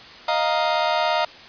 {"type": "chord", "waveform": "sawtooth", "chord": "Eb suspended second", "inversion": "none", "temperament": "just", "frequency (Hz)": [622.3, 700, 933.4], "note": ["Eb5", "F5", "Bb5"], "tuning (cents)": [0, 4, 2], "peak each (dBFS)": -19, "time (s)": [0.28, 1.25], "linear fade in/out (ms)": 5, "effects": ["white hiss -42 dBFS RMS until 1.48 s", "resampled to 11025 Hz"]}